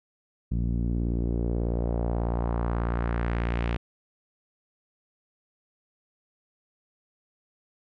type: tone with low-pass filter sweep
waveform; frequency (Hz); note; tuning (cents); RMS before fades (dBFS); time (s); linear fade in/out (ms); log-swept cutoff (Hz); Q
sawtooth; 58.27; A#1; 0; -27; 0.51-3.77; 10; 190 to 2800; 1.6
effects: none